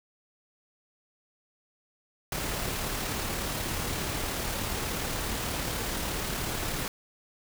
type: noise with amplitude modulation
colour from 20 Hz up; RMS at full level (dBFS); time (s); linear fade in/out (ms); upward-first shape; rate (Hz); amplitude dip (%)
pink; -31; 2.32-6.88; 2; sine; 36.7; 25
effects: none